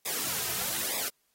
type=noise with flanger; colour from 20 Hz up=white; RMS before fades=-32 dBFS; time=0.05-1.09 s; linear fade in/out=10 ms; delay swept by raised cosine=0.67 to 3.67 ms; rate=1.1 Hz; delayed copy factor=-0.85; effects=white hiss -73 dBFS RMS until 1.34 s + AAC 48 kbps